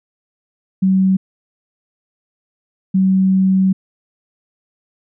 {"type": "tone bursts at uneven times", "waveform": "sine", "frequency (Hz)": 189.7, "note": "F#3", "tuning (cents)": 43, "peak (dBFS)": -10, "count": 2, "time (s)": [[0.82, 1.17], [2.94, 3.73]], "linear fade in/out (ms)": 10, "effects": []}